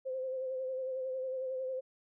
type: tone with vibrato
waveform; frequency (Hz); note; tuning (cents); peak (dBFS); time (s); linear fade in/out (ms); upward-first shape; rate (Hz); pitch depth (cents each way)
sine; 520; C5; -11; -34; 0.05-1.81; 20; sine; 11; 33
effects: none

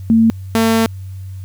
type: tone pair in turn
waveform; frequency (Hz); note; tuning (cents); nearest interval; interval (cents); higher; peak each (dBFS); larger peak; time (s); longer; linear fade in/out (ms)
sine / sawtooth; 225.8 / 225; A3 / A3; +45 / +39; unison; 6; first; -7; neither; 0.1-0.3 / 0.55-0.86; second; 0
effects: added 95 Hz sine -26 dBFS peak until 1.44 s + white hiss -52 dBFS RMS until 1.44 s

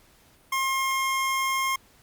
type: tone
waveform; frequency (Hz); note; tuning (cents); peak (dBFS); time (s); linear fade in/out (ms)
25% pulse; 1068; C6; +35; -20; 0.52-1.76; 5
effects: pink hiss -58 dBFS RMS until 2.02 s + Opus 48 kbps

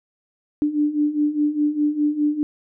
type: beating tone pair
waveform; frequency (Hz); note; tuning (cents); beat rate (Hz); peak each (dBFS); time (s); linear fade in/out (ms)
sine; 293.7 / 298.6; D4 / D4; 0 / +29; 4.9; -23 / -19; 0.62-2.43; 0
effects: none

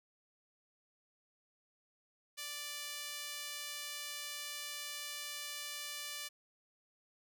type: tone with high-pass filter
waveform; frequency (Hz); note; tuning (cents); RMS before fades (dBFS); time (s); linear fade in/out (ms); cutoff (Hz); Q
sawtooth; 587.3; D5; 0; -44; 2.37-6.29; 20; 2700; 0.77
effects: none

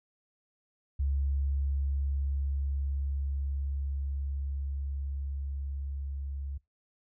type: tone with level ramp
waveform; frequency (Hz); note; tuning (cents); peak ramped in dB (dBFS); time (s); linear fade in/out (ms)
sine; 69.3; C#2; 0; -26 to -34; 0.99-6.58; 10
effects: noise-tail reverb RT60 0.2 s tail -23 dB re dry

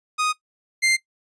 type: tone pair in turn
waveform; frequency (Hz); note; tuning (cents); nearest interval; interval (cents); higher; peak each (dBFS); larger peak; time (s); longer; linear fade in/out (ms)
sawtooth; 1244.5 / 2093; D#6 / C7; 0 / 0; major sixth; 900; second; -16 / -13; second; 0.18-0.33 / 0.82-0.97; neither; 20
effects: noise-tail reverb RT60 0.1 s tail -17 dB re dry + resampled to 22050 Hz

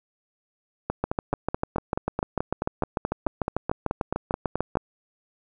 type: two click trains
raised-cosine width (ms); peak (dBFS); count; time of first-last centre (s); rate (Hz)
1; -10 / -11; 26 / 19; 1.04-4.755 / 0.9-4.771; 6.73 / 4.65
effects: none

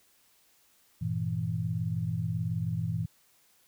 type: chord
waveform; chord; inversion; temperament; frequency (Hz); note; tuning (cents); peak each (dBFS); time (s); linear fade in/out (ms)
sine; E diminished; first; equal with one note detuned; 98 / 116.54 / 163.58; G2 / Bb2 / E3; 0 / 0 / -13; -35 / -32 / -32; 1.01-3.06; 10
effects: white hiss -65 dBFS RMS until 3.67 s

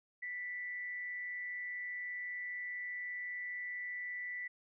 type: tone with amplitude modulation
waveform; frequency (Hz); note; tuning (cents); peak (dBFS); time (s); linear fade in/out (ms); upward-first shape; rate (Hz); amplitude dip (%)
sine; 1973; B6; -2; -37; 0.22-4.48; 10; sine; 185; 40
effects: none

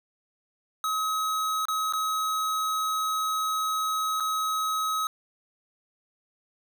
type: tone with dropouts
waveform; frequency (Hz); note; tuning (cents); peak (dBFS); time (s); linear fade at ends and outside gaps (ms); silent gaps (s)
square; 1275; D#6; +42; -26; 0.84-5.07; 1; 1.654-1.684 / 1.925-1.935 / 4.2-4.205
effects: none

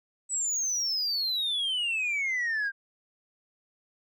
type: exponential sweep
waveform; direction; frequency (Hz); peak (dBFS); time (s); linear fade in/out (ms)
sine; down; 8000 to 1580; -24; 0.29-2.72; 50
effects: tanh soft clip ceiling -25 dBFS

